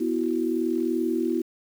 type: chord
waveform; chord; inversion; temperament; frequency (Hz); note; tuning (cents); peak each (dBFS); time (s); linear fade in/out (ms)
sine; B suspended fourth; none; equal; 246.9 / 329.6 / 370; B3 / E4 / F#4; 0 / 0 / 0; -28 / -25 / -28; 0-1.42; 10
effects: 8-bit